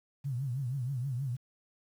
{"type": "tone with vibrato", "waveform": "sine", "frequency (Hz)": 130, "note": "C3", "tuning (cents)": -11, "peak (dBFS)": -31, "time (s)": [0.24, 1.37], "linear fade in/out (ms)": 20, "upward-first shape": "triangle", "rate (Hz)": 6.3, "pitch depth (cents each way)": 190, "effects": ["10-bit"]}